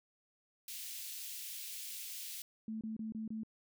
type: high-pass noise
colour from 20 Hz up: white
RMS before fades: -45 dBFS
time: 0.68-2.42 s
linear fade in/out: 2 ms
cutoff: 2400 Hz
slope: 24 dB/octave
type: tone bursts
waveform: sine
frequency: 220 Hz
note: A3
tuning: in tune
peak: -38 dBFS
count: 5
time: 2.68-3.434 s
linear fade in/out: 2 ms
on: 130 ms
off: 26 ms
effects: none